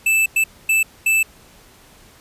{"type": "tone bursts at uneven times", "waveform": "square", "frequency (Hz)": 2637, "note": "E7", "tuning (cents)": 0, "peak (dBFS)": -14, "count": 4, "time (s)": [[0.06, 0.26], [0.36, 0.44], [0.69, 0.83], [1.06, 1.23]], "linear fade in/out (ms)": 5, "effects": ["pink hiss -48 dBFS RMS until 2.2 s", "resampled to 32000 Hz"]}